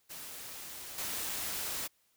white noise with level steps, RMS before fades -45 / -37 dBFS, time 0.09-1.88 s, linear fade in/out 20 ms, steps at 0.98 s, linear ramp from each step 2 ms, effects white hiss -72 dBFS RMS until 2.16 s

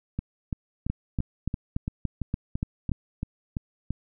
two click trains, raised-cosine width 5 ms, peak -14 / -16 dBFS, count 8 / 12, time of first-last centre 0.9-2.917 / 0.19-3.906 s, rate 3.47 / 2.96 Hz, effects none

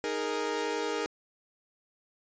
sawtooth chord, D# suspended fourth, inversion none, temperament equal, 311.1 / 415.3 / 466.2 Hz, D#4 / G#4 / A#4, 0 / 0 / 0 cents, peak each -33 / -30 / -29 dBFS, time 0.04-1.06 s, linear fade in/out 0 ms, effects resampled to 16000 Hz

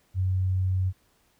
sine tone, 93.3 Hz, F#2, 15 cents sharp, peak -22 dBFS, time 0.14-0.93 s, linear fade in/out 50 ms, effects pink hiss -66 dBFS RMS until 1.39 s

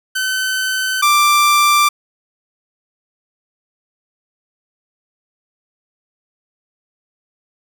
sawtooth tone pair in turn, 1524 / 1178.8 Hz, G6 / D6, -49 / +6 cents, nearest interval major third, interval 445 cents, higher first, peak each -13 / -6 dBFS, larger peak second, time 0.15-1.02 / 1.02-1.89 s, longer neither, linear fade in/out 10 ms, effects none

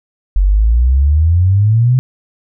sine exponential sweep, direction up, 45.16 to 130.81 Hz, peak -7 dBFS, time 0.36-1.99 s, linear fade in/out 0 ms, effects none

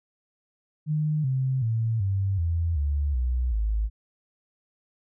sine tone with pitch steps, 152.7 / 131.41 / 113.08 / 97.31 / 83.74 / 72.06 / 62.02 / 53.37 Hz, D#3 / C3 / A2 / G2 / E2 / D2 / B1 / G#1, -32 / +8 / +48 / -12 / +28 / -32 / +8 / +48 cents, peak -22 dBFS, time 0.86-3.9 s, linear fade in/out 50 ms, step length 380 ms, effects none

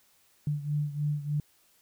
sine beating tone pair, 146.83 / 150.13 Hz, D3 / D3, 0 / +38 cents, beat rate 3.3 Hz, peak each -29 / -33 dBFS, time 0.47-1.4 s, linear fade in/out 2 ms, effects white hiss -65 dBFS RMS until 1.81 s

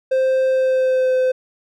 triangle tone with pitch glide, 523.3 to 513.7 Hz, C5 to C5, 0 to -32 cents, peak -12 dBFS, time 0.11-1.32 s, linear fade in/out 10 ms, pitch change -32 cents, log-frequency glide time 0.48-1.15 s, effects none

